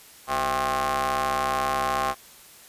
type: ring-modulated tone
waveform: sawtooth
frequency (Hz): 138.59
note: C#3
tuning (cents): 0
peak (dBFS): -16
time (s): 0.27-2.15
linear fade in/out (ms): 50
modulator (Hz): 932
effects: white hiss -49 dBFS RMS until 2.68 s + resampled to 32000 Hz